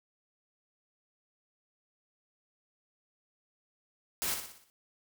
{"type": "noise with echo", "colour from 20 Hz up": "white", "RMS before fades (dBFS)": -33, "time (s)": [4.22, 4.34], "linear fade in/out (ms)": 0, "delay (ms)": 60, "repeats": 6, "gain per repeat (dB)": -6, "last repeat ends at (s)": 4.7, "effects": []}